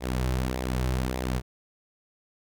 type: tone with flanger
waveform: sawtooth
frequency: 63.4 Hz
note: B1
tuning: 46 cents sharp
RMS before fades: -28 dBFS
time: 0-1.42 s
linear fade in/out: 50 ms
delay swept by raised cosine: 0.66 to 4.26 ms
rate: 1.7 Hz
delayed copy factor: -0.55
effects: none